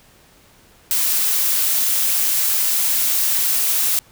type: noise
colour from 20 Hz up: blue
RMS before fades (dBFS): -18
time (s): 0.91-3.99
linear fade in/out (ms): 0
effects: pink hiss -51 dBFS RMS until 4.11 s